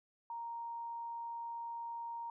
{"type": "tone", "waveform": "sine", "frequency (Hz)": 932.3, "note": "A#5", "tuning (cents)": 0, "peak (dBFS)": -40, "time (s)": [0.3, 2.3], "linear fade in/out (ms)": 2, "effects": []}